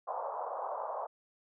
pink band-pass noise, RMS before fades -38 dBFS, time 0.07-1.07 s, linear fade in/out 10 ms, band 540 to 1100 Hz, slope 48 dB/octave, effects none

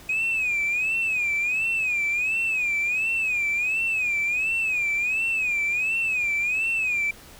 sine tone with vibrato, 2506 Hz, D#7, 12 cents sharp, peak -20 dBFS, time 0.09-7.11 s, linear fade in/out 5 ms, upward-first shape sine, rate 1.4 Hz, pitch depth 130 cents each way, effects tanh soft clip ceiling -19 dBFS + pink hiss -47 dBFS RMS until 7.39 s

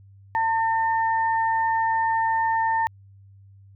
sine tone pair together, 898.7 / 1813 Hz, A5 / A#6, +36 / -49 cents, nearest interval octave, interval 1215 cents, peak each -20 / -28 dBFS, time 0.35-2.87 s, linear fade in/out 0 ms, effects added 98 Hz sine -47 dBFS peak until 3.75 s

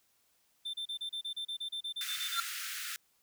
triangle tone bursts, 3562 Hz, A7, 21 cents sharp, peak -34 dBFS, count 15, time 0.65-2.403 s, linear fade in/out 10 ms, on 87 ms, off 32 ms
pink high-pass noise, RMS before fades -40 dBFS, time 2.01-2.96 s, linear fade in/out 0 ms, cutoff 1300 Hz, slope 96 dB/octave
square tone with exponential growth, 1373 Hz, F6, 30 cents flat, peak -27 dBFS, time 2.29-2.4 s, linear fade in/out 2 ms, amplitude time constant 22 ms
effects white hiss -72 dBFS RMS until 3.22 s

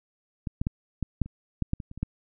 clicks, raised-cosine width 5 ms, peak -18 / -15 / -14 / -15 / -11 / -28 / -13 / -13 / -24 / -29 / -27 / -14 dBFS, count 12, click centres 0.472 / 0.615 / 0.669 / 1.027 / 1.217 / 1.26 / 1.623 / 1.734 / 1.802 / 1.914 / 1.976 / 2.03 s, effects none

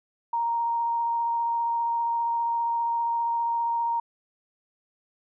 sine tone with vibrato, 933 Hz, A#5, 1 cent sharp, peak -23 dBFS, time 0.33-4 s, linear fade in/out 5 ms, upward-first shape sine, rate 15 Hz, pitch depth 9 cents each way, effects none

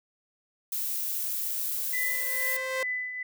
violet noise, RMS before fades -31 dBFS, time 0.72-2.57 s, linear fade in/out 5 ms
sawtooth tone with exponential growth, 523.3 Hz, C5, in tune, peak -24 dBFS, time 1.49-2.83 s, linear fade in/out 2 ms, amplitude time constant 290 ms
sine tone with tremolo, 2000 Hz, B6, 21 cents sharp, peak -27 dBFS, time 1.93-3.23 s, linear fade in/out 5 ms, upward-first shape triangle, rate 2.3 Hz, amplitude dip 60%
effects none

